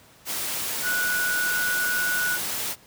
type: tone in noise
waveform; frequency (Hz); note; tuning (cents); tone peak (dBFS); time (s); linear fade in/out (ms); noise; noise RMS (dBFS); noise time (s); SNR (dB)
sine; 1470; F#6; -12; -23; 0.82-2.39; 50; white; -29; 0.25-2.76; +3
effects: pink hiss -53 dBFS RMS until 2.86 s + high-pass 80 Hz 12 dB/octave